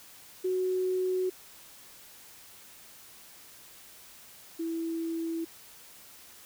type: tone pair in turn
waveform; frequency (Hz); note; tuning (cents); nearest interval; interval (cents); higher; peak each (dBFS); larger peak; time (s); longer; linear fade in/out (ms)
sine; 370 / 329.6; F#4 / E4; 0 / 0; major second; 200; first; -26 / -30; first; 0.44-1.3 / 4.59-5.45; neither; 10
effects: white hiss -52 dBFS RMS until 6.45 s